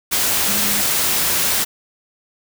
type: tone in noise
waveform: sine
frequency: 205.3 Hz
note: G#3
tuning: 20 cents flat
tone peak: -28 dBFS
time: 0.47-0.82 s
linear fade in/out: 20 ms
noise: white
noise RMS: -18 dBFS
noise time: 0.11-1.65 s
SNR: -13 dB
effects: none